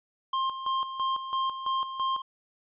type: tone with tremolo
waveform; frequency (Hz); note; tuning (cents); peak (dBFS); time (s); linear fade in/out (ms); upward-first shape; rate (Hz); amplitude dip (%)
square; 1059; C6; +21; -26; 0.33-2.22; 5; square; 3; 65
effects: resampled to 8000 Hz